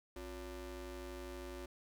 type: ring-modulated tone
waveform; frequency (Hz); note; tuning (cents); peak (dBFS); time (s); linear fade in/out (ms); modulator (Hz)
30% pulse; 207.7; G#3; 0; -39; 0.16-1.66; 5; 150
effects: none